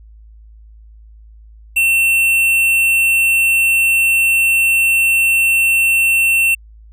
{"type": "tone with tanh clipping", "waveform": "sine", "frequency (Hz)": 2700, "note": "E7", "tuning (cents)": 41, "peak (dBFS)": -12, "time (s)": [1.76, 6.55], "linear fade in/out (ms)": 10, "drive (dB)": 14, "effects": ["added 54 Hz sine -38 dBFS peak until 6.92 s"]}